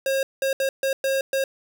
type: tone bursts at uneven times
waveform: square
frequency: 539 Hz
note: C#5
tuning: 49 cents flat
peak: -21 dBFS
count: 6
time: 0.06-0.23 / 0.42-0.53 / 0.6-0.69 / 0.83-0.93 / 1.04-1.21 / 1.33-1.44 s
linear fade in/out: 2 ms
effects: none